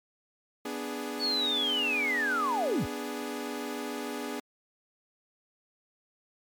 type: chord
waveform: sawtooth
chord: G# diminished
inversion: first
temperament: equal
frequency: 246.9 / 293.7 / 415.3 Hz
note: B3 / D4 / G#4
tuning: 0 / 0 / 0 cents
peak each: -34 dBFS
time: 0.65-4.4 s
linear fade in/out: 5 ms
type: linear sweep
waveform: sine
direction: down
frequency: 4500 to 32.63 Hz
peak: -26 dBFS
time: 1.19-2.87 s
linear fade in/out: 50 ms
effects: MP3 96 kbps